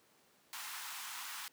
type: high-pass noise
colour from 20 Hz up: pink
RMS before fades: -45 dBFS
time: 0.53-1.48 s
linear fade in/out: 0 ms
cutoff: 870 Hz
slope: 48 dB/octave
effects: pink hiss -68 dBFS RMS until 1.52 s + high-pass 200 Hz 12 dB/octave